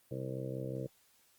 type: harmonic tone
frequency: 65.41 Hz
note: C2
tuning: in tune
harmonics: 2 / 3 / 4 / 5 / 6 / 7 / 8 / 9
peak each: -40 / -47 / -51 / -45 / -53 / -44 / -44 / -50 dBFS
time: 0.11-0.87 s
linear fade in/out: 5 ms
effects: white hiss -68 dBFS RMS until 1.38 s + Opus 32 kbps